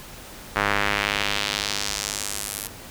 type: tone with band-pass filter sweep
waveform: square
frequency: 51 Hz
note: G#1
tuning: 31 cents flat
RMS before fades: -26 dBFS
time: 0.56-2.67 s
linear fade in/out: 0 ms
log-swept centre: 1500 to 12000 Hz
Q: 1.3
effects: pink hiss -41 dBFS RMS until 2.9 s